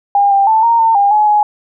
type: tone with pitch steps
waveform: sine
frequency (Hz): 806 / 792 / 882 / 928 / 903 / 805 / 846 / 838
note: G5 / G5 / A5 / A#5 / A5 / G5 / G#5 / G#5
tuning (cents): +48 / +18 / +4 / -8 / +45 / +46 / +32 / +15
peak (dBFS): -7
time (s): 0.15-1.43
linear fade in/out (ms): 2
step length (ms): 160
effects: none